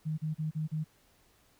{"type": "tone bursts", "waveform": "sine", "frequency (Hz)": 155.56, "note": "D#3", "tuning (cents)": 0, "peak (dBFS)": -30, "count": 5, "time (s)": [0.05, 0.844], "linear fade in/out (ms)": 20, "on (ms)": 130, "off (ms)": 36, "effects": ["pink hiss -66 dBFS RMS until 1.59 s"]}